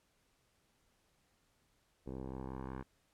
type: tone with low-pass filter sweep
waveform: 10% pulse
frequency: 65.41 Hz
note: C2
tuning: in tune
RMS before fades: -44 dBFS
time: 2.06-2.83 s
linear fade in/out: 10 ms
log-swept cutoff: 530 to 1400 Hz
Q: 1.6
effects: pink hiss -75 dBFS RMS until 3.13 s + low-pass 12000 Hz 12 dB/octave